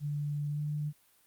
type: tone with pitch glide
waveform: sine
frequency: 146.5 to 149.15 Hz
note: D3 to D3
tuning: -4 to +27 cents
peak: -31 dBFS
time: 0-0.93 s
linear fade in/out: 50 ms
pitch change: +31 cents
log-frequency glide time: 0.5-0.61 s
effects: white hiss -66 dBFS RMS until 1.26 s + Opus 48 kbps